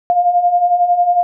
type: beating tone pair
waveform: sine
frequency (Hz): 697 / 708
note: F5 / F5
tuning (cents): -4 / +23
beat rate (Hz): 11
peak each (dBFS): -17 / -11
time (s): 0.1-1.23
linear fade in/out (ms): 0
effects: none